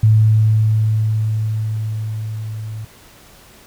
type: tone with level ramp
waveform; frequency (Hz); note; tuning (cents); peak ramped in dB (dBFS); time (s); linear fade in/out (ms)
sine; 109; A2; -16; -7 to -25; 0.03-2.85; 5
effects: pink hiss -45 dBFS RMS until 3.66 s